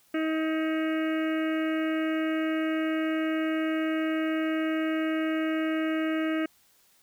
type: harmonic tone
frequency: 316.8 Hz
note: D#4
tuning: 31 cents sharp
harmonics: 1 / 2 / 4 / 5 / 6 / 7 / 8 / 9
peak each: -26 / -34 / -39 / -39 / -41 / -41 / -47 / -45 dBFS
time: 0.14-6.46 s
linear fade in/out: 5 ms
effects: white hiss -63 dBFS RMS until 7.02 s